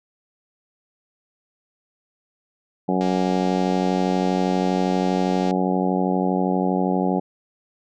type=harmonic tone; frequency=92.5 Hz; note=F#2; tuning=in tune; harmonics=2 / 3 / 4 / 5 / 6 / 7 / 8 / 9; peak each=-22 / -25 / -27 / -29 / -30 / -33 / -28 / -29 dBFS; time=2.88-7.2 s; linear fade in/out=10 ms
type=click train; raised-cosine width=0.2 ms; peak=-20 dBFS; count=586; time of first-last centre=3.01-5.51 s; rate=234 Hz
effects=none